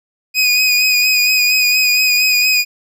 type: tone with vibrato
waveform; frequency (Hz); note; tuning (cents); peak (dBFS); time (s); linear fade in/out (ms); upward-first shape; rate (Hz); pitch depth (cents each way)
25% pulse; 2489; D#7; 0; -7; 0.34-2.65; 50; sine; 4.3; 28
effects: none